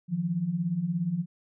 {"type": "beating tone pair", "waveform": "sine", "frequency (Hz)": [158.7, 175.7], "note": ["D#3", "F3"], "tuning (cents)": [35, 11], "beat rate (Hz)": 17, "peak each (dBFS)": [-32, -27], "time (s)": [0.08, 1.26], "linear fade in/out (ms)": 50, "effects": []}